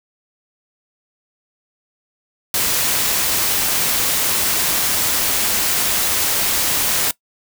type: noise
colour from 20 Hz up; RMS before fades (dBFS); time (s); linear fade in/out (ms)
white; -18; 2.54-7.11; 2
effects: noise-tail reverb RT60 0.1 s tail -21 dB re dry